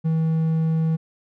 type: tone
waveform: triangle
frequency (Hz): 160.9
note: E3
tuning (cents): -42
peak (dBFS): -16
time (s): 0.04-0.97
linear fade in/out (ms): 20
effects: none